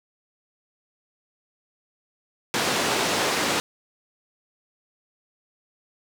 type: band-pass noise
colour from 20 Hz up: pink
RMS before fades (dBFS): -24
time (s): 2.54-3.6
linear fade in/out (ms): 0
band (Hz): 260 to 7200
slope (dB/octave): 12
effects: none